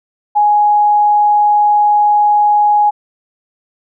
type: tone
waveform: sine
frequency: 833 Hz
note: G#5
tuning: 5 cents sharp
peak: -7 dBFS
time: 0.35-2.91 s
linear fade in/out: 20 ms
effects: none